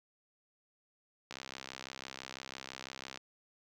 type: click train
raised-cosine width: 0.2 ms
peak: -25 dBFS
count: 124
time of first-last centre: 1.31-3.174 s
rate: 66 Hz
effects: high-pass 100 Hz 12 dB/octave + 11-bit